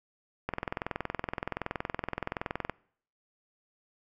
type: click train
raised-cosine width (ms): 0.5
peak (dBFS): -16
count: 48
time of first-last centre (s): 0.49-2.697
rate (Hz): 21.3
effects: noise-tail reverb RT60 0.6 s tail -24 dB re dry